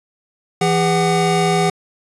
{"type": "tone cluster", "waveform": "square", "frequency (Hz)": [166.8, 404.9, 747], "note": ["E3", "G#4", "F#5"], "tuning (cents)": [21, -44, 16], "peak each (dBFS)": -19, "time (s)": [0.61, 1.7], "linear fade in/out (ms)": 5, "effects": ["resampled to 24000 Hz"]}